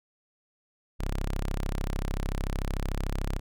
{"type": "tone", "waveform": "sawtooth", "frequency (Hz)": 33.48, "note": "C1", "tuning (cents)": 41, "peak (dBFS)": -24, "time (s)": [0.99, 3.4], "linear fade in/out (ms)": 20, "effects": []}